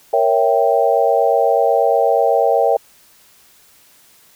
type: chord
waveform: sine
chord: A# diminished seventh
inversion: none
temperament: equal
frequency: 466.2 / 554.4 / 659.3 / 784 Hz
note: A#4 / C#5 / E5 / G5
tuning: 0 / 0 / 0 / 0 cents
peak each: -17 dBFS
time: 0.13-2.77 s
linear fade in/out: 5 ms
effects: white hiss -50 dBFS RMS until 4.35 s